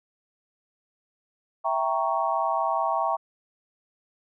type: chord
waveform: sine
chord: E diminished seventh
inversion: none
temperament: equal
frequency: 659.3 / 784 / 932.3 / 1108.7 Hz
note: E5 / G5 / Bb5 / Db6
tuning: 0 / 0 / 0 / 0 cents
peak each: -28 dBFS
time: 1.64-3.17 s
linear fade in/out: 20 ms
effects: none